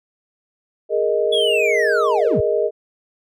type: chord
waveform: sine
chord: Ab suspended second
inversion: none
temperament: just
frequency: 415.3 / 467.2 / 623 Hz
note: Ab4 / Bb4 / Eb5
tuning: 0 / +4 / +2 cents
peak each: -20 dBFS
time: 0.89-2.71 s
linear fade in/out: 50 ms
type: linear sweep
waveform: triangle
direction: down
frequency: 3421 to 58.27 Hz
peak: -17 dBFS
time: 1.32-2.41 s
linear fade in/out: 10 ms
effects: none